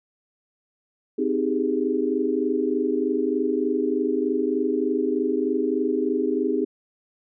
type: chord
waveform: sine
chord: Ab major seventh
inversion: first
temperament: equal with one note detuned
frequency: 258.9 / 311.1 / 392 / 415.3 Hz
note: C4 / Eb4 / G4 / Ab4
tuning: -18 / 0 / 0 / 0 cents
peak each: -26 dBFS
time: 1.18-6.65 s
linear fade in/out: 10 ms
effects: none